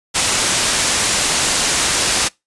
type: low-pass noise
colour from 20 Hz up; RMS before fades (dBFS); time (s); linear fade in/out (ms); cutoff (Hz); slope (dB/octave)
white; -17; 0.14-2.29; 20; 9400; 24
effects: noise-tail reverb RT60 0.2 s tail -24 dB re dry + resampled to 24000 Hz